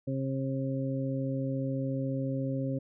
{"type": "harmonic tone", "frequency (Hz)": 134.1, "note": "C3", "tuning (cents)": 43, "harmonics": [1, 2, 3, 4], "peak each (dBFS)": [-32, -33, -44, -37], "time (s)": [0.07, 2.79], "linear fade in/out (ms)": 10, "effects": []}